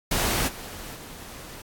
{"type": "noise with level steps", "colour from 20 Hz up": "pink", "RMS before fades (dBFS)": [-24, -39, -42], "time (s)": [0.11, 1.62], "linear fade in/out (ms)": 5, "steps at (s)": [0.47, 0.94], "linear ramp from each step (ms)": 20, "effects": ["AAC 64 kbps"]}